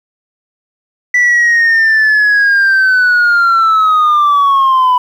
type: linear sweep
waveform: sine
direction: down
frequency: 1975.5 to 987.8 Hz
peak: -4 dBFS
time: 1.14-4.98 s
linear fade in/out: 5 ms
effects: tanh soft clip ceiling -5 dBFS + 7-bit